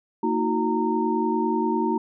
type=tone cluster; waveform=sine; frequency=229.7 / 316.8 / 367 / 921 Hz; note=A#3 / D#4 / F#4 / A#5; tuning=-25 / +31 / -14 / -21 cents; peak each=-26 dBFS; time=0.23-1.98 s; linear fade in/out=5 ms; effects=none